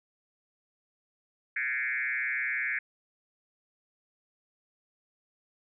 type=tone with frequency modulation; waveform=sine; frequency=1944 Hz; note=B6; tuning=28 cents flat; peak=-28 dBFS; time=1.56-2.79 s; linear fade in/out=5 ms; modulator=127 Hz; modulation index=2.8; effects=none